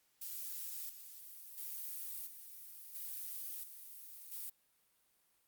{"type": "noise with tremolo", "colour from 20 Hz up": "violet", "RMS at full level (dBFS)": -44, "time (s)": [0.21, 4.5], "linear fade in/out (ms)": 10, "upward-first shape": "square", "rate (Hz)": 0.73, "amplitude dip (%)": 60, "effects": ["white hiss -75 dBFS RMS until 5.47 s", "Opus 48 kbps"]}